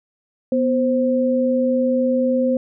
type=tone pair together; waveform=sine; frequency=246.9 / 523.2 Hz; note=B3 / C5; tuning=0 / 0 cents; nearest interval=octave + minor second; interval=1300 cents; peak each=-18 dBFS; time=0.52-2.57 s; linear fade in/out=2 ms; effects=none